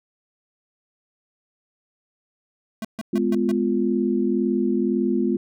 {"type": "tone bursts", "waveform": "square", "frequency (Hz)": 220, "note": "A3", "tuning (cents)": 0, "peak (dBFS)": -27, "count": 5, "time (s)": [2.82, 3.515], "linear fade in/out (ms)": 2, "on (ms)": 27, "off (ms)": 140}
{"type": "chord", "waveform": "sine", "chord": "F diminished", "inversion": "first", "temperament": "just", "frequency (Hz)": [209.5, 251.4, 349.2], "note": ["Ab3", "Cb4", "F4"], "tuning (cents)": [15, 31, 0], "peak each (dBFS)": -23, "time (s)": [3.13, 5.37], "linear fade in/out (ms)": 5}
{"effects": []}